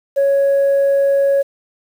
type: tone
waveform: sine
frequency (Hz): 555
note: C#5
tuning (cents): +2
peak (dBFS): -9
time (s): 0.16-1.43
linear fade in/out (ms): 20
effects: tanh soft clip ceiling -9 dBFS + 7-bit